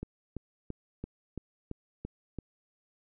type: click train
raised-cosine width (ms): 3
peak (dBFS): -24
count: 8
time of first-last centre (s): 0.03-2.387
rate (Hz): 2.97
effects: none